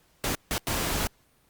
pink noise bursts at uneven times, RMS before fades -28 dBFS, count 3, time 0.24-0.35 / 0.51-0.58 / 0.67-1.07 s, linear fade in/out 0 ms, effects pink hiss -64 dBFS RMS until 1.49 s + Opus 48 kbps

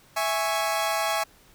sawtooth chord, C# minor, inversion first, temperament equal, 659.3 / 830.6 / 1108.7 Hz, E5 / G#5 / C#6, 0 / 0 / 0 cents, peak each -24 / -24 / -26 dBFS, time 0.16-1.24 s, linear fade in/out 10 ms, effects pink hiss -56 dBFS RMS until 1.54 s

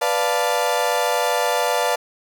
35% pulse chord, B half-diminished seventh, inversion none, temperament equal, 493.9 / 587.3 / 698.5 / 880 Hz, B4 / D5 / F5 / A5, 0 / 0 / 0 / 0 cents, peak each -22 dBFS, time 0.01-1.96 s, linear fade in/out 10 ms, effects none

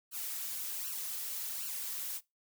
blue noise with flanger, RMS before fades -39 dBFS, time 0.11-2.21 s, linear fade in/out 50 ms, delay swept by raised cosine 0.69 to 5.29 ms, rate 1.3 Hz, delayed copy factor +0.95, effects noise-tail reverb RT60 0.2 s tail -21 dB re dry

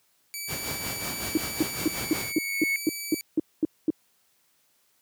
10% pulse tone, 2297 Hz, D7, 39 cents flat, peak -24 dBFS, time 0.34-3.21 s, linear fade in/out 0 ms
pink noise with tremolo, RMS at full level -32 dBFS, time 0.47-2.33 s, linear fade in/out 50 ms, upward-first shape sine, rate 5.4 Hz, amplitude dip 60%
sine tone bursts, 313.9 Hz, D#4, 15 cents sharp, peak -18 dBFS, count 11, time 1.35-3.903 s, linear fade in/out 2 ms, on 23 ms, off 230 ms
sine tone with exponential growth, 2200 Hz, C#7, 14 cents flat, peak -22 dBFS, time 1.38-2.76 s, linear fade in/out 1 ms, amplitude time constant 300 ms
effects white hiss -67 dBFS RMS until 5.01 s + high-pass 80 Hz 12 dB/octave

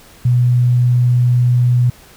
sine tone, 123 Hz, B2, 7 cents flat, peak -9 dBFS, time 0.25-1.9 s, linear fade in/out 5 ms, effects pink hiss -43 dBFS RMS until 2.16 s

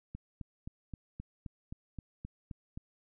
click train, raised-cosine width 5 ms, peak -29 dBFS, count 11, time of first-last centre 0.15-2.775 s, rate 3.81 Hz, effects none

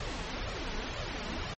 pink noise with flanger, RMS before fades -36 dBFS, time 0-1.54 s, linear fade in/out 5 ms, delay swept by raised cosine 1.6 to 4.8 ms, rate 2 Hz, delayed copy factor +0.6, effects low-pass 5000 Hz 12 dB/octave + MP3 32 kbps

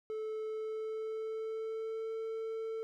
triangle tone with pitch glide, 435.6 to 446.3 Hz, A4 to A4, -17 to +25 cents, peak -34 dBFS, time 0.1-2.83 s, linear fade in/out 0 ms, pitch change +42 cents, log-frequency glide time 0.45-2.13 s, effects none

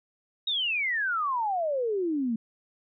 sine exponential sweep, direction down, 3811 to 218.2 Hz, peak -25 dBFS, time 0.47-2.36 s, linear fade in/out 5 ms, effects none

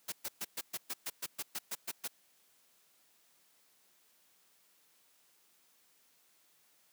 white noise bursts, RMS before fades -38 dBFS, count 13, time 0.08-2.079 s, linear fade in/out 10 ms, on 43 ms, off 120 ms, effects white hiss -69 dBFS RMS until 6.92 s + high-pass 150 Hz 12 dB/octave

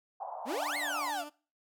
white band-pass noise, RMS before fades -41 dBFS, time 0.2-1.11 s, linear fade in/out 10 ms, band 660 to 900 Hz, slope 48 dB/octave
35% pulse exponential two-way sweep, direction up then down, 205 to 2205 to 625 Hz, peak -31 dBFS, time 0.45-1.25 s, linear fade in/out 50 ms, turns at 0.77 s
15% pulse tone with vibrato, 293.7 Hz, D4, in tune, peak -36 dBFS, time 0.48-1.3 s, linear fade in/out 20 ms, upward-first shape sine, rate 6.5 Hz, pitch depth 20 cents each way
effects noise-tail reverb RT60 0.4 s tail -24 dB re dry

